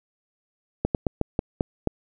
slowing click train, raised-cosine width 2 ms, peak -8 dBFS, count 7, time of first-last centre 0.85-1.873 s, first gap 98 ms, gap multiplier 1.22, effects none

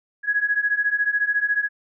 sine beating tone pair, 1661.2 / 1675.2 Hz, G#6 / G#6, 0 / +15 cents, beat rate 14 Hz, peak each -23 / -21 dBFS, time 0.23-1.69 s, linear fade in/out 50 ms, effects none

